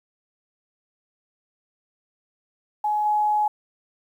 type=tone with level steps; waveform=sine; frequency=843 Hz; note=G#5; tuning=26 cents sharp; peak=-20 / -18 dBFS; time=2.84-3.48 s; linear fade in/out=5 ms; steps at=3.05 s; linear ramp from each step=10 ms; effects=9-bit